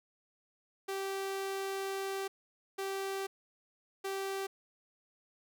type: tone bursts at uneven times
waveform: sawtooth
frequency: 389.1 Hz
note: G4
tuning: 13 cents flat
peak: -31 dBFS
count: 3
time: 0.88-2.28 / 2.78-3.27 / 4.04-4.47 s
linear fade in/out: 10 ms
effects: none